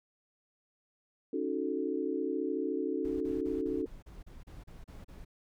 sine chord, D# half-diminished seventh, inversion third, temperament equal, 277.2 / 311.1 / 370 / 440 Hz, C#4 / D#4 / F#4 / A4, 0 / 0 / 0 / 0 cents, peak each -36 dBFS, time 1.33-3.86 s, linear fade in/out 5 ms
brown noise bursts, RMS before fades -48 dBFS, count 11, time 3.04-5.25 s, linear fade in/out 10 ms, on 170 ms, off 34 ms
effects none

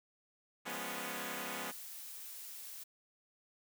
5% pulse chord, C# dominant seventh, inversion first, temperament equal, 174.61 / 207.7 / 246.9 / 277.2 Hz, E#3 / G#3 / B3 / C#4, 0 / 0 / 0 / 0 cents, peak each -36 / -35 / -32 / -36 dBFS, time 0.65-1.72 s, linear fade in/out 20 ms
blue noise, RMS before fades -48 dBFS, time 0.69-2.84 s, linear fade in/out 10 ms
effects none

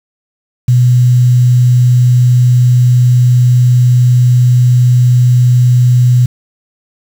sine tone with quantisation, 123.8 Hz, B2, 5 cents sharp, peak -4 dBFS, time 0.68-6.26 s, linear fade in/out 5 ms, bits 5, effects none

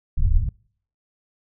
pink low-pass noise, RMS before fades -18 dBFS, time 0.17-0.49 s, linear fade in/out 5 ms, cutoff 100 Hz, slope 24 dB/octave, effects noise-tail reverb RT60 0.6 s tail -26 dB re dry

